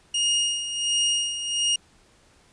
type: tone with tremolo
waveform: sawtooth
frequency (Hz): 2856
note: F7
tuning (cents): +38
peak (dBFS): -16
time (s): 0.14-1.76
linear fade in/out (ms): 5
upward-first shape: sine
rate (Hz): 1.4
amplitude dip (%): 65
effects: pink hiss -58 dBFS RMS until 2.52 s + resampled to 22050 Hz